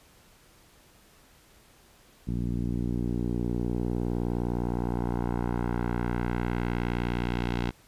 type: tone with low-pass filter sweep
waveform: 10% pulse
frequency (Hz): 59.6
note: A#1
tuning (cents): +39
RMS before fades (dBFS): -29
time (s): 2.27-7.71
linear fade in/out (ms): 10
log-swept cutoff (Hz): 210 to 3800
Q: 1.1
effects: pink hiss -58 dBFS RMS until 7.87 s + resampled to 32000 Hz